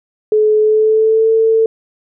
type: tone with pitch glide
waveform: sine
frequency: 428.4 to 446.6 Hz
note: A4 to A4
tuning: -46 to +26 cents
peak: -8 dBFS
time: 0.32-1.66 s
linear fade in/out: 2 ms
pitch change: +72 cents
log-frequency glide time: 0.6-1.3 s
effects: none